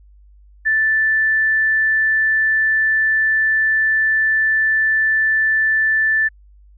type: tone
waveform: sine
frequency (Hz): 1760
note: A6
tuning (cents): 0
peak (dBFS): -13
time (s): 0.65-6.29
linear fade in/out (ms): 20
effects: added 50 Hz sine -44 dBFS peak until 6.77 s